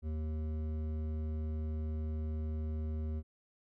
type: tone with hard clipping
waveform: sine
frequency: 77.78 Hz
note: D#2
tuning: in tune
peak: -36 dBFS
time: 0.02-3.23 s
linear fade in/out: 50 ms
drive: 11 dB
effects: none

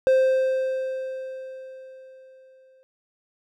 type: tone with exponential decay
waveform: triangle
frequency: 523.3 Hz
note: C5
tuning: in tune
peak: -12 dBFS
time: 0.07-2.83 s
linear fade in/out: 0 ms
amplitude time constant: 600 ms
effects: none

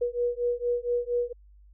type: beating tone pair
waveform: sine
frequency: 481 / 485.3 Hz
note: B4 / B4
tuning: -46 / -30 cents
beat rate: 4.3 Hz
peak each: -28 dBFS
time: 0.01-1.33 s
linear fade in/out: 10 ms
effects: added 50 Hz sine -51 dBFS peak until 1.73 s

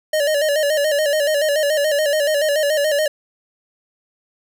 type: tone with vibrato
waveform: square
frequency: 595 Hz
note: D5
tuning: 22 cents sharp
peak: -16 dBFS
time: 0.13-3.08 s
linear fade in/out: 5 ms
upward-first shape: square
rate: 7 Hz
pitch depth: 69 cents each way
effects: none

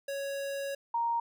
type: tone pair in turn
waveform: square / sine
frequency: 555 / 933 Hz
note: C#5 / A#5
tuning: +2 / +1 cents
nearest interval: major sixth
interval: 899 cents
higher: second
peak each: -34 / -27 dBFS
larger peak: second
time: 0.08-0.75 / 0.94-1.2 s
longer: first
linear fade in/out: 5 ms
effects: none

